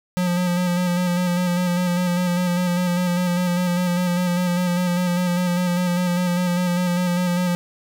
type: tone with vibrato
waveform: square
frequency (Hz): 178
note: F3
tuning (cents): +33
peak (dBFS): -19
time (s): 0.17-7.55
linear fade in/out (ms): 0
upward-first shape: square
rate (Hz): 5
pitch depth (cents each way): 24
effects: none